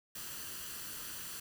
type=noise with comb filter; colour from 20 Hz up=white; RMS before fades=-44 dBFS; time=0.15-1.4 s; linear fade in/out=5 ms; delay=0.67 ms; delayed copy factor=+0.55; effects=none